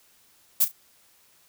violet noise with echo, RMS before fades -19 dBFS, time 0.6-0.65 s, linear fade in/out 10 ms, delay 35 ms, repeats 2, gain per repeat -13 dB, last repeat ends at 0.72 s, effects white hiss -60 dBFS RMS until 1.48 s

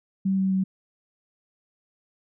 sine tone with pitch steps, 192.4 / 190.96 / 189.53 Hz, G3 / G3 / F#3, -32 / -45 / +42 cents, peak -20 dBFS, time 0.25-0.64 s, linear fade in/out 10 ms, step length 130 ms, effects none

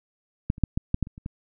clicks, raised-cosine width 5 ms, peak -10 / -28 / -7 / -12 / -9 / -11 / -28 / -29 / -20 dBFS, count 9, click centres 0.501 / 0.581 / 0.637 / 0.775 / 0.944 / 1.027 / 1.071 / 1.179 / 1.261 s, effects none

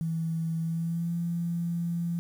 sine tone with pitch glide, 163.4 to 170.63 Hz, E3 to F3, -15 to -40 cents, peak -27 dBFS, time 0.01-2.19 s, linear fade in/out 0 ms, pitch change +75 cents, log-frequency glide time 0.61-1.14 s, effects 9-bit

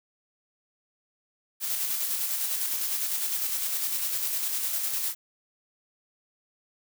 blue noise with tremolo, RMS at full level -28 dBFS, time 1.6-5.15 s, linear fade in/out 50 ms, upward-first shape square, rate 9.9 Hz, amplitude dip 30%, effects none

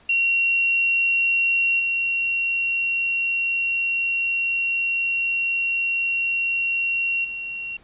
sine tone with level steps, 2742 Hz, F7, 32 cents flat, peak -17 / -20 / -28 dBFS, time 0.09-7.77 s, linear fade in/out 5 ms, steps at 1.79 / 7.24 s, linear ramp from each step 10 ms, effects pink hiss -54 dBFS RMS until 7.83 s + resampled to 8000 Hz

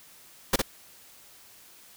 pink noise with echo, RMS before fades -21 dBFS, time 0.53-0.56 s, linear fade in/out 5 ms, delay 58 ms, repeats 1, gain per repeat -4 dB, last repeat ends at 0.618 s, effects white hiss -53 dBFS RMS until 1.96 s

